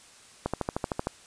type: click train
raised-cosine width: 1 ms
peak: -13 dBFS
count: 9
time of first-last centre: 0.46-1.071 s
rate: 13.1 Hz
effects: white hiss -53 dBFS RMS until 1.26 s + resampled to 22050 Hz